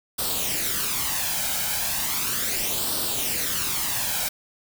white noise with flanger, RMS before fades -26 dBFS, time 0.18-4.29 s, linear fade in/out 10 ms, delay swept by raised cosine 0.22 to 1.32 ms, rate 0.36 Hz, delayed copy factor +0.6, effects none

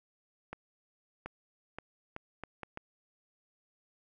accelerating click train, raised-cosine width 0.5 ms, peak -25 dBFS, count 7, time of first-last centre 0.53-2.774 s, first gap 730 ms, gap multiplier 0.72, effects none

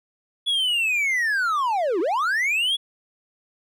triangle linear two-way sweep, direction down then up, 3418 to 310.2 to 3418 Hz, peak -18 dBFS, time 0.46-2.77 s, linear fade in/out 20 ms, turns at 2 s, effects none

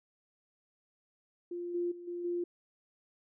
sine tone with level steps, 349.2 Hz, F4, in tune, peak -36 / -30 / -44 / -36 / -31 dBFS, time 1.51-2.44 s, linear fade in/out 5 ms, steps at 1.74 / 1.91 / 2.07 / 2.24 s, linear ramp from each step 10 ms, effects none

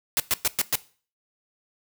white noise bursts, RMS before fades -22 dBFS, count 5, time 0.17-0.755 s, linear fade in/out 0 ms, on 29 ms, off 110 ms, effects noise-tail reverb RT60 0.4 s tail -19 dB re dry

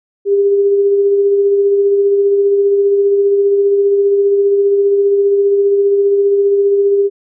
sine tone with tremolo, 400.4 Hz, G4, 37 cents sharp, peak -7 dBFS, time 0.25-7.1 s, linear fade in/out 50 ms, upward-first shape sine, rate 15 Hz, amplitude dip 30%, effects none

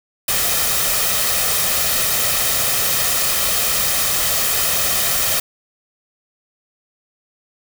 white noise with comb filter, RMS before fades -18 dBFS, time 0.28-5.4 s, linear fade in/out 5 ms, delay 1.6 ms, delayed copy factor +0.5, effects none

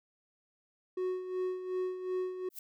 triangle tone with tremolo, 368.7 Hz, F#4, 6 cents flat, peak -28 dBFS, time 0.97-2.49 s, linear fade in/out 5 ms, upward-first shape sine, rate 2.7 Hz, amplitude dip 65%
violet noise with exponential growth, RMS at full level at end -37 dBFS, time 2.5-2.59 s, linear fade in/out 5 ms, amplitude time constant 19 ms
effects none

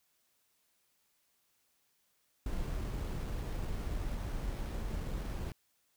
brown noise with sample-and-hold, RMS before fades -37 dBFS, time 2.46-5.52 s, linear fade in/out 2 ms, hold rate 7350 Hz, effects white hiss -75 dBFS RMS until 5.96 s

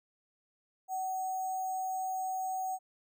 sine tone with sample-and-hold, 752 Hz, F#5, 28 cents sharp, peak -32 dBFS, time 0.88-2.79 s, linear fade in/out 50 ms, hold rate 7350 Hz, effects none

